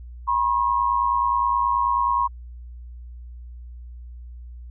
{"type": "tone pair together", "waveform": "sine", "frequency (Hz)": [968.6, 1078], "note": ["B5", "C#6"], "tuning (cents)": [-34, -49], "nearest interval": "major second", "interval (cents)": 185, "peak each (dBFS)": -21, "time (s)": [0.27, 2.28], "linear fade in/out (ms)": 20, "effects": ["added 60 Hz sine -36 dBFS peak until 4.7 s"]}